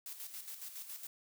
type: noise with tremolo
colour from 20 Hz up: blue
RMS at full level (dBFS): -45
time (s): 0.06-1.07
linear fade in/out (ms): 2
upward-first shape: square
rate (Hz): 7.2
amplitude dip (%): 55
effects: none